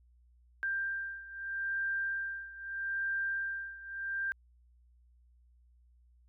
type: beating tone pair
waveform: sine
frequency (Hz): 1584 / 1584.79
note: G6 / G6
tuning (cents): +18 / +18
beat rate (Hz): 0.79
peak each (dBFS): -35 / -38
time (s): 0.63-4.32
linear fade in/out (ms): 0
effects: added 60 Hz sine -61 dBFS peak until 6.28 s